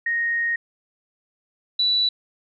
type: tone pair in turn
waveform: sine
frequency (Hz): 1864.7 / 3951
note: A#6 / B7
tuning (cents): 0 / 0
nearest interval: octave + minor second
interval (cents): 1300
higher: second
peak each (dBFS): -20 / -17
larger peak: second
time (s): 0.06-0.56 / 1.79-2.09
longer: first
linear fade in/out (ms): 5
effects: none